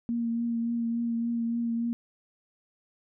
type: tone with vibrato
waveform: sine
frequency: 233.1 Hz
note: A#3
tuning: in tune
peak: -26 dBFS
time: 0.09-1.93 s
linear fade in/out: 0 ms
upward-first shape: triangle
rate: 3.5 Hz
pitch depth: 22 cents each way
effects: none